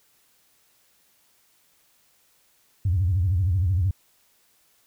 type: tone with vibrato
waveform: sine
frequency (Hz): 91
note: F#2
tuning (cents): -28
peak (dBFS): -18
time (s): 2.85-3.91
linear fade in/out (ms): 5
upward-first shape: sine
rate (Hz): 13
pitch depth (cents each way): 180
effects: tanh soft clip ceiling -14 dBFS + white hiss -63 dBFS RMS until 4.86 s